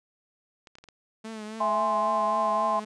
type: clicks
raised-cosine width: 0.2 ms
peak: -31 dBFS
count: 5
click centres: 0.672 / 0.754 / 0.785 / 0.84 / 0.887 s
type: tone with vibrato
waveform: sawtooth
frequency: 217.6 Hz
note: A3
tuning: 19 cents flat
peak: -32 dBFS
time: 1.24-2.85 s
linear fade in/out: 10 ms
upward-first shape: triangle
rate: 3.7 Hz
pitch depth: 59 cents each way
type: chord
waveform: sine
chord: E augmented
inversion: none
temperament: equal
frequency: 659.3 / 830.6 / 1046.5 Hz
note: E5 / G#5 / B#5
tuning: 0 / 0 / 0 cents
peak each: -28 / -29 / -25 dBFS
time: 1.6-2.8 s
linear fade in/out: 10 ms
effects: resampled to 22050 Hz